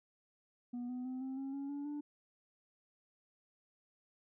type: tone with pitch steps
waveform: sine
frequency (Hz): 243.4 / 250 / 256.7 / 263.6 / 270.7 / 278 / 285.5 / 293.2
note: B3 / B3 / C4 / C4 / C#4 / C#4 / D4 / D4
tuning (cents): -25 / +21 / -33 / +13 / -41 / +5 / -49 / -3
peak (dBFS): -36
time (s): 0.73-2.01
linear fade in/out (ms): 10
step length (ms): 160
effects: tanh soft clip ceiling -38 dBFS